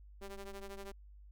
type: ring-modulated tone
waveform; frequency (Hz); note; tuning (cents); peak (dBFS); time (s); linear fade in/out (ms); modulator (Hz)
sawtooth; 198.3; G3; +20; -38; 0.21-0.92; 5; 192
effects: added 50 Hz sine -53 dBFS peak until 1.31 s